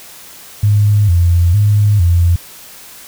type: tone with vibrato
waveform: sine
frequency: 94.7 Hz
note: F#2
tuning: 41 cents sharp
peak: -7 dBFS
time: 0.63-2.36 s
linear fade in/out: 5 ms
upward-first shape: square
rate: 1.1 Hz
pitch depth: 160 cents each way
effects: white hiss -36 dBFS RMS until 3.07 s